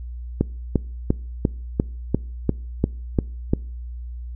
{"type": "click train", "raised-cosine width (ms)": 3, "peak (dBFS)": -4, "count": 10, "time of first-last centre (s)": [0.41, 3.535], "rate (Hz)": 2.88, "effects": ["noise-tail reverb RT60 0.5 s tail -25 dB re dry", "added 60 Hz sine -30 dBFS peak until 4.35 s"]}